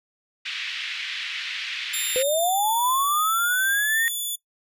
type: band-pass noise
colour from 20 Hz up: white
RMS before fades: -31 dBFS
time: 0.45-2.23 s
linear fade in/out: 10 ms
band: 1900 to 3400 Hz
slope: 24 dB/octave
type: tone with pitch glide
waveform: 5% pulse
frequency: 3664 to 3464 Hz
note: A#7 to A7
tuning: -31 to -28 cents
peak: -19 dBFS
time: 1.93-4.36 s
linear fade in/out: 10 ms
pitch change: -97 cents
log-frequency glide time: 2.22-2.68 s
type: linear sweep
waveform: sine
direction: up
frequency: 493.9 to 1864.7 Hz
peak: -20 dBFS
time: 2.16-4.08 s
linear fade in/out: 0 ms
effects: noise-tail reverb RT60 0.1 s tail -20 dB re dry